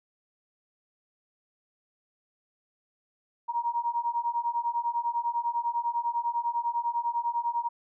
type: beating tone pair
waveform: sine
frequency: 938 / 948 Hz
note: A#5 / A#5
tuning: +11 / +29 cents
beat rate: 10 Hz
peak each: -30 / -29 dBFS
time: 3.48-7.69 s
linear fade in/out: 20 ms
effects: none